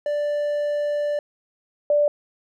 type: tone pair in turn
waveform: triangle / sine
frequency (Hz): 587.3 / 587.3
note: D5 / D5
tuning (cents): 0 / 0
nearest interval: unison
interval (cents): 0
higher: neither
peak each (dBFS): -19 / -15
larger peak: second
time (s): 0.06-1.19 / 1.9-2.08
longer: first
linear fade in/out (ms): 2
effects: none